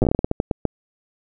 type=slowing click train; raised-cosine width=2 ms; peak=-5 dBFS; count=14; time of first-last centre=0.02-0.653 s; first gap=8 ms; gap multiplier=1.27; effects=none